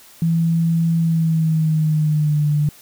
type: tone with pitch glide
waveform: sine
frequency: 165.6 to 148.39 Hz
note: E3 to D3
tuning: +8 to +18 cents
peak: -14 dBFS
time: 0.22-2.69 s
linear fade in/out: 2 ms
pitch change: -190 cents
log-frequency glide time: 0.98-2.47 s
effects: white hiss -46 dBFS RMS until 2.81 s